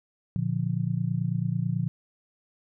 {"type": "chord", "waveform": "sine", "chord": "Bb major", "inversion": "none", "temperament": "just", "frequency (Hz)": [116.54, 145.68, 174.81], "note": ["Bb2", "D3", "F3"], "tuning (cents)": [0, -14, 2], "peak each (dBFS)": -29, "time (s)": [0.36, 1.88], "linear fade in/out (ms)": 0, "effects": []}